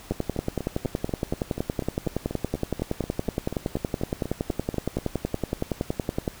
two click trains, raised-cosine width 2 ms, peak -11 / -17 dBFS, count 67 / 21, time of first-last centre 0.11-6.278 / 0.12-4.986 s, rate 10.7 / 4.11 Hz, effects pink hiss -46 dBFS RMS until 6.4 s

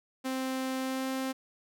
sawtooth tone with pitch glide, 261.6 to 263.6 Hz, C4 to C4, 0 to +13 cents, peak -27 dBFS, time 0.24-1.33 s, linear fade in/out 20 ms, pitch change +13 cents, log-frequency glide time 0.79-1.09 s, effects none

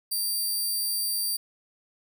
10% pulse tone, 4699 Hz, D8, in tune, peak -19 dBFS, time 0.11-1.37 s, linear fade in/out 10 ms, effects none

